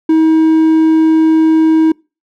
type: tone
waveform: triangle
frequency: 318.8 Hz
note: D#4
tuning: 42 cents sharp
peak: -4 dBFS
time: 0.09-1.92 s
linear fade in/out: 5 ms
effects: noise-tail reverb RT60 0.3 s tail -26 dB re dry